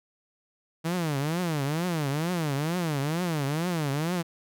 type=tone with vibrato; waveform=sawtooth; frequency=157.5 Hz; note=D#3; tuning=21 cents sharp; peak=-22 dBFS; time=0.84-4.23 s; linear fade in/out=20 ms; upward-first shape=triangle; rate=2.2 Hz; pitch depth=280 cents each way; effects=none